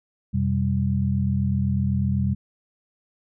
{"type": "tone cluster", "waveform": "sine", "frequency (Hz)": [88.2, 128.3, 196.3], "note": ["F2", "C3", "G3"], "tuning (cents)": [18, -34, 3], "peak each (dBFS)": -24, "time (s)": [0.33, 2.35], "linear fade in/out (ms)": 20, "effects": []}